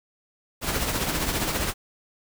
pink noise with tremolo, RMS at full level -24 dBFS, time 0.61-1.74 s, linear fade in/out 50 ms, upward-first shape triangle, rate 15 Hz, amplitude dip 55%, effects none

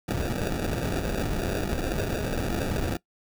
pink noise with sample-and-hold, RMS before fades -28 dBFS, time 0.08-2.97 s, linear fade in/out 5 ms, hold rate 1050 Hz, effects noise-tail reverb RT60 0.1 s tail -20 dB re dry

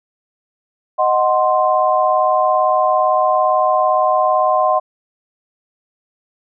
sine chord, C diminished, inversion first, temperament equal, 622.3 / 740 / 1046.5 Hz, Eb5 / Gb5 / C6, 0 / 0 / 0 cents, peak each -16 dBFS, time 0.98-4.8 s, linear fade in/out 20 ms, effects none

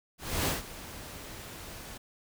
pink noise with ADSR envelope, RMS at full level -28 dBFS, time 0.18-1.98 s, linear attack 290 ms, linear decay 150 ms, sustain -16 dB, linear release 11 ms, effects none

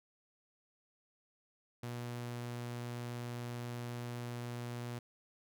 sawtooth tone, 120.5 Hz, B2, 42 cents flat, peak -36 dBFS, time 1.83-4.99 s, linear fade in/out 5 ms, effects none

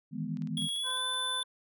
sine chord, E major seventh, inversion third, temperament equal, 155.56 / 164.81 / 207.7 / 246.9 Hz, D#3 / E3 / G#3 / B3, 0 / 0 / 0 / 0 cents, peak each -38 dBFS, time 0.11-0.69 s, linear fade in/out 50 ms
clicks, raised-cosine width 0.2 ms, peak -37 dBFS, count 11, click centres 0.371 / 0.421 / 0.473 / 0.577 / 0.621 / 0.688 / 0.762 / 0.868 / 0.904 / 0.972 / 1.138 s
square tone with pitch glide, 3332 to 3512 Hz, G#7 to A7, +5 to -4 cents, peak -32 dBFS, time 0.57-1.43 s, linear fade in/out 2 ms, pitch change +91 cents, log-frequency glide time 0.71-1.05 s
harmonic tone, 512 Hz, C5, 38 cents flat, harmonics 1 / 2 / 3, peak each -49 / -38 / -40 dBFS, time 0.83-1.44 s, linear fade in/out 50 ms
effects none

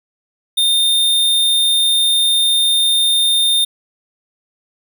square tone, 3633 Hz, A#7, 45 cents flat, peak -12 dBFS, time 0.57-3.65 s, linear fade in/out 10 ms, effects none

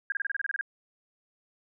sine tone bursts, 1617 Hz, G#6, 47 cents flat, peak -26 dBFS, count 11, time 0.1-0.611 s, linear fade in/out 2 ms, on 21 ms, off 28 ms, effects none

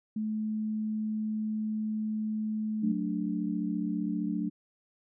sine tone, 215.9 Hz, A3, 33 cents flat, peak -29 dBFS, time 0.16-2.92 s, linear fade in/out 5 ms
sine chord, D major, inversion first, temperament equal, 185 / 220 / 293.7 Hz, F#3 / A3 / D4, 0 / 0 / 0 cents, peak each -33 dBFS, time 2.82-4.5 s, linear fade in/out 20 ms
effects none

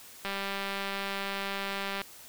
click train, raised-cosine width 0.3 ms, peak -18 dBFS, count 349, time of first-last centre 0.25-2.016 s, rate 197 Hz, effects white hiss -50 dBFS RMS until 2.28 s

